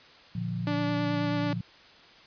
sine chord, Bb major, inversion none, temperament equal, 116.54 / 146.83 / 174.61 Hz, Bb2 / D3 / F3, 0 / 0 / 0 cents, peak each -33 / -38 / -32 dBFS, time 0.35-1.61 s, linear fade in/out 5 ms
sawtooth tone with vibrato, 290.7 Hz, D4, 18 cents flat, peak -24 dBFS, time 0.67-1.53 s, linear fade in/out 2 ms, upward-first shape sine, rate 9.3 Hz, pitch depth 14 cents each way
effects white hiss -53 dBFS RMS until 2.26 s + resampled to 11025 Hz

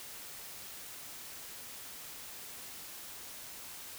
silence, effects white hiss -47 dBFS RMS until 3.98 s

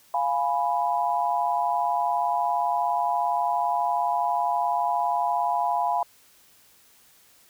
sine chord, F diminished, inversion none, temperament equal, 698.5 / 830.6 / 987.8 Hz, F5 / Ab5 / Cb6, 0 / 0 / 0 cents, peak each -26 dBFS, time 0.14-6.03 s, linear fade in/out 2 ms, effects white hiss -57 dBFS RMS until 7.49 s

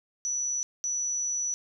sine tone bursts at uneven times, 5920 Hz, F#8, in tune, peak -27 dBFS, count 2, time 0.25-0.63 / 0.84-1.54 s, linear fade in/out 0 ms, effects none

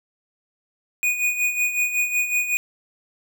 square tone with tremolo, 2469 Hz, D#7, 14 cents flat, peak -18 dBFS, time 1.03-2.57 s, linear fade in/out 0 ms, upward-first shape sine, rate 5.4 Hz, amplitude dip 65%, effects none

